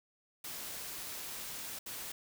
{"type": "noise bursts at uneven times", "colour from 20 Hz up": "white", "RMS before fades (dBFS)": -43, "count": 2, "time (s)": [[0.44, 1.79], [1.86, 2.12]], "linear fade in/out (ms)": 5, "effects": []}